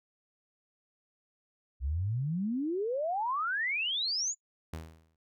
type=exponential sweep; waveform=sine; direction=up; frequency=61.74 to 7160 Hz; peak=-29 dBFS; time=1.8-4.35 s; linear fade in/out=50 ms
type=tone with exponential decay; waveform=sawtooth; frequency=80.6 Hz; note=E2; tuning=38 cents flat; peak=-32 dBFS; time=4.73-5.16 s; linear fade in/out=5 ms; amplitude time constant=93 ms
effects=noise-tail reverb RT60 0.1 s tail -24 dB re dry